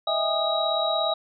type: tone cluster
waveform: sine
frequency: 622 / 659 / 808 / 1234 / 3841 Hz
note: D#5 / E5 / G#5 / D#6 / B7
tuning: -1 / -1 / -48 / -15 / -49 cents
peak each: -29 / -26 / -30 / -31 / -27 dBFS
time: 0.07-1.14 s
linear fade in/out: 5 ms
effects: none